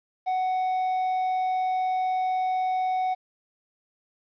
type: tone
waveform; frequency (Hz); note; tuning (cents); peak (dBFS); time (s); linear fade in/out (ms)
triangle; 744; F#5; +9; -21; 0.26-3.15; 20
effects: resampled to 11025 Hz + 10-bit